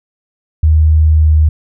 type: tone with pitch glide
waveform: sine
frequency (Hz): 78 to 77.28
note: D#2 to D#2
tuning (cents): +5 to -11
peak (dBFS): -5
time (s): 0.63-1.49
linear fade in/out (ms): 5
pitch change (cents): -16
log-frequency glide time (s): 1.15-1.34
effects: none